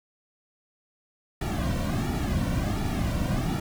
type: noise with flanger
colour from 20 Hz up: brown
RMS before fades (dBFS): -27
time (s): 1.41-3.6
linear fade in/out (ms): 5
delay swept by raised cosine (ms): 1.9 to 2.41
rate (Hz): 1.4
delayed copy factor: -0.8
effects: none